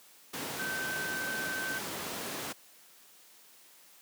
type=tone in noise; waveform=sine; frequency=1542 Hz; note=G6; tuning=29 cents flat; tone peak=-34 dBFS; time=0.59-1.79 s; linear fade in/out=10 ms; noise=pink; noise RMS=-37 dBFS; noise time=0.33-2.53 s; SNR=0 dB; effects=white hiss -58 dBFS RMS until 4.01 s + high-pass 200 Hz 12 dB/octave